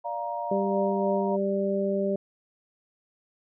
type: chord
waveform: sine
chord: Bb major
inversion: first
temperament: equal with one note detuned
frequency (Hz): 587.3 / 698.5 / 939.9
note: D5 / F5 / Bb5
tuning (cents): 0 / 0 / +14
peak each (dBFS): -35 / -33 / -32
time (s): 0.04-1.37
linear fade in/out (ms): 20
type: harmonic tone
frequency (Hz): 196.9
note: G3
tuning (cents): +8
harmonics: 1 / 2 / 3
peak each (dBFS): -28 / -28 / -28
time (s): 0.51-2.16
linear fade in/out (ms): 5
effects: none